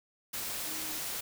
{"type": "tone in noise", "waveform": "sine", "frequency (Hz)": 311.1, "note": "D#4", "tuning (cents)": 0, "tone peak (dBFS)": -48, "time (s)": [0.66, 0.99], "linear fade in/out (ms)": 10, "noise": "white", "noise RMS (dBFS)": -37, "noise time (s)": [0.33, 1.21], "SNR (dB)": -14, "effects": []}